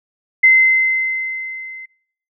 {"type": "tone with level ramp", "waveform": "sine", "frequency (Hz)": 2064, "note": "C7", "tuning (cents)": -24, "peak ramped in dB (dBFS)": [-5, -31], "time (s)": [0.43, 1.86], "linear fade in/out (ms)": 10, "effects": ["noise-tail reverb RT60 0.7 s tail -26 dB re dry"]}